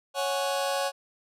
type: chord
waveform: sawtooth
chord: C# suspended fourth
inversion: none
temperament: just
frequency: 554.4 / 739.2 / 831.5 Hz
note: C#5 / F#5 / G#5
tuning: 0 / -2 / +2 cents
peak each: -24 / -28 / -29 dBFS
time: 0.14-0.92 s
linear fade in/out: 50 ms
effects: low-pass 12000 Hz 12 dB/octave